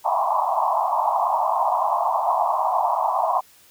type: band-pass noise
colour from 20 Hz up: white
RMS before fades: -21 dBFS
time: 0.04-3.41 s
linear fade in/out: 20 ms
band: 640 to 1100 Hz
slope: 96 dB/octave
effects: white hiss -53 dBFS RMS until 3.7 s